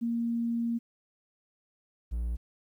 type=tone pair in turn; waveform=sine / triangle; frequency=233.3 / 58.33 Hz; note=A#3 / A#1; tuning=+2 / +2 cents; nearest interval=2 octaves; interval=2400 cents; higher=first; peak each=-27 dBFS; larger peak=neither; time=0.01-0.79 / 2.11-2.37 s; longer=first; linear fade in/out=20 ms; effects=11-bit